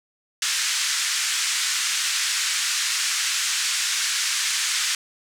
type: band-pass noise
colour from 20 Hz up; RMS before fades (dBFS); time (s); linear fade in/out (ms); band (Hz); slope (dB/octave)
white; -24; 0.42-4.95; 2; 1400 to 7900; 24
effects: none